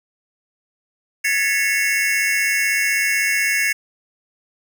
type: tone cluster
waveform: square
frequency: 1675 / 1771 / 2004 / 2197 / 2735 Hz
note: G#6 / A6 / B6 / C#7 / F7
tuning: +14 / +11 / +25 / -16 / -37 cents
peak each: -25 / -26 / -28 / -20 / -27 dBFS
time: 1.24-3.73 s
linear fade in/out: 10 ms
effects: none

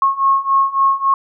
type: beating tone pair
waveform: sine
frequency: 1087 / 1090.6 Hz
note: C#6 / C#6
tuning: -34 / -29 cents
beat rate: 3.6 Hz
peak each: -16 / -14 dBFS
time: 0.02-1.14 s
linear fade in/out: 2 ms
effects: none

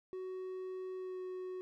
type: tone with pitch glide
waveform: triangle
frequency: 372.7 to 369.1 Hz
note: F#4 to F#4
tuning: +13 to -4 cents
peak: -38 dBFS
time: 0.13-1.61 s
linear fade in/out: 0 ms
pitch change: -17 cents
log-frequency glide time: 0.96-1.2 s
effects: none

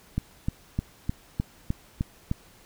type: click train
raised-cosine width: 5 ms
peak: -13 dBFS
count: 8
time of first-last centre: 0.18-2.314 s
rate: 3.28 Hz
effects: pink hiss -55 dBFS RMS until 2.65 s

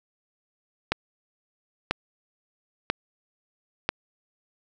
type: click train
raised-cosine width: 0.3 ms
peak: -6 dBFS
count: 4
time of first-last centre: 0.92-3.89 s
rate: 1.01 Hz
effects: none

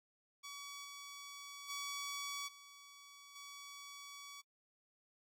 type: tone with level steps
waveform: 10% pulse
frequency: 1135 Hz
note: C#6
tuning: 41 cents sharp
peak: -39 / -41 / -33 / -48 / -42 dBFS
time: 0.43-4.42 s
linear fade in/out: 20 ms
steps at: 0.84 / 1.69 / 2.47 / 3.35 s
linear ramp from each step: 10 ms
effects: AAC 48 kbps

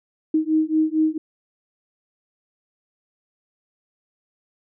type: beating tone pair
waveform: sine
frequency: 311.6 / 316 Hz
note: D#4 / D#4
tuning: +3 / +27 cents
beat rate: 4.4 Hz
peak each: -20 dBFS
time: 0.34-1.18 s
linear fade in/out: 5 ms
effects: none

